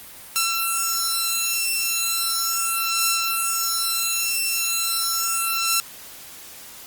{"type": "beating tone pair", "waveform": "5% pulse", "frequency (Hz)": [1347, 1347.37], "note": ["E6", "E6"], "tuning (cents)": [37, 37], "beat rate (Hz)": 0.37, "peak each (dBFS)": -12, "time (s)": [0.36, 5.8], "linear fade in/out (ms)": 0, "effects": ["white hiss -41 dBFS RMS until 6.86 s", "Opus 32 kbps"]}